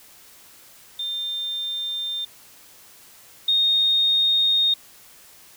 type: tone pair in turn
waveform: sine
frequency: 3600 / 3699 Hz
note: A7 / A#7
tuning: +39 / -14 cents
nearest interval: unison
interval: 47 cents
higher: second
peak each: -25 / -16 dBFS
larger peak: second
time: 0.99-2.25 / 3.48-4.74 s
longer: neither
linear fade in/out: 5 ms
effects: white hiss -49 dBFS RMS until 5.56 s